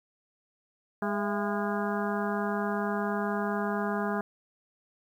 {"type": "harmonic tone with a mistuned harmonic", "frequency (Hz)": 204.4, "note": "G#3", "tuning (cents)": -27, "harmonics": [1, 2, 3, 4, 5, 6, 7, 8], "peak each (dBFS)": [-31, -34, -36, -37, -38, -39, -39, -40], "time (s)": [1.02, 4.21], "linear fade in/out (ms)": 2, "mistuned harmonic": 3, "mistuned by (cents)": 130, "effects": ["10-bit"]}